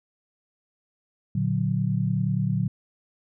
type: chord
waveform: sine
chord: Bb augmented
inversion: none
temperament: equal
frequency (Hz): 116.54 / 146.83 / 185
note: Bb2 / D3 / F#3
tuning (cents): 0 / 0 / 0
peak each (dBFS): -26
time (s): 1.35-2.68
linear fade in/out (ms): 5
effects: none